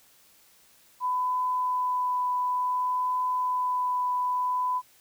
sine tone with vibrato, 1000 Hz, B5, 21 cents sharp, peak -24 dBFS, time 1-4.82 s, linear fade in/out 50 ms, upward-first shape triangle, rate 0.56 Hz, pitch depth 10 cents each way, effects white hiss -59 dBFS RMS until 5 s

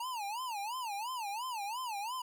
square tone with vibrato, 908 Hz, A#5, 46 cents flat, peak -37 dBFS, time 0-2.22 s, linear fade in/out 5 ms, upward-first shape sine, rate 2.9 Hz, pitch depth 230 cents each way, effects none

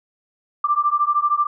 sine beating tone pair, 1174.7 / 1187.7 Hz, D6 / D6, 0 / +19 cents, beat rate 13 Hz, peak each -19 dBFS, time 0.64-1.47 s, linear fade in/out 5 ms, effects none

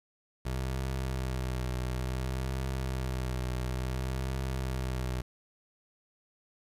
25% pulse tone with vibrato, 64.1 Hz, C2, 35 cents flat, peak -27 dBFS, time 0.45-5.22 s, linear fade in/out 10 ms, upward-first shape triangle, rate 0.57 Hz, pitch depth 44 cents each way, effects resampled to 32000 Hz + 9-bit

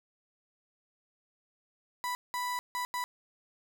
35% pulse tone bursts at uneven times, 987.8 Hz, B5, in tune, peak -30 dBFS, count 4, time 2.04-2.15 / 2.34-2.59 / 2.75-2.85 / 2.94-3.04 s, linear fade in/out 0 ms, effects none

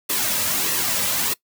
white noise with flanger, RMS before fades -22 dBFS, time 0.09-1.34 s, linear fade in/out 10 ms, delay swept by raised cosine 1.3 to 2.8 ms, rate 1.6 Hz, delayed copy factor -0.55, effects noise-tail reverb RT60 0.1 s tail -21 dB re dry

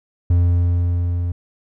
triangle tone with level ramp, 87.31 Hz, F2, in tune, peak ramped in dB -9 to -17 dBFS, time 0.3-1.32 s, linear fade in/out 5 ms, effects none

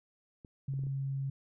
clicks, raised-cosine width 3 ms, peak -37 dBFS, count 5, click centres 0.448 / 0.738 / 0.792 / 0.837 / 0.868 s
sine tone, 136.3 Hz, C#3, 29 cents flat, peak -32 dBFS, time 0.68-1.3 s, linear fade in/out 5 ms
effects none

